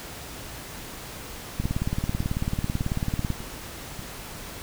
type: two click trains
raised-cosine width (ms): 5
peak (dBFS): -23 / -13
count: 5 / 32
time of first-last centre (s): 1.64-3.993 / 1.6-3.303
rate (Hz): 1.7 / 18.2
effects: pink hiss -39 dBFS RMS until 4.62 s